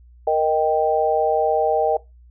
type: chord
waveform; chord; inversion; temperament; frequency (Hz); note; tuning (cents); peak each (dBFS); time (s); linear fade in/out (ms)
sine; Eb major; second; equal; 466.2 / 622.3 / 784; Bb4 / Eb5 / G5; 0 / 0 / 0; -20; 0.27-1.97; 5
effects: noise-tail reverb RT60 0.2 s tail -19 dB re dry + added 60 Hz sine -45 dBFS peak until 2.3 s